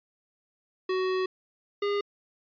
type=tone pair in turn; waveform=square; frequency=373.2 / 406.8 Hz; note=F#4 / G#4; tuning=+15 / -36 cents; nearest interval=minor second; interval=149 cents; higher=second; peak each=-26 dBFS; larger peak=neither; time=0.89-1.26 / 1.82-2.01 s; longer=first; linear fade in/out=5 ms; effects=resampled to 11025 Hz